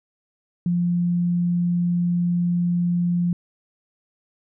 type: tone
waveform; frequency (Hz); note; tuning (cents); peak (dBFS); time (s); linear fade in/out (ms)
sine; 174.61; F3; 0; -18; 0.66-3.33; 2
effects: none